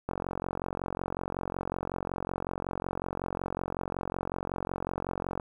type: click train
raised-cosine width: 1 ms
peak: -18 dBFS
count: 242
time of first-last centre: 0.09-5.398 s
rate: 45.4 Hz
effects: 9-bit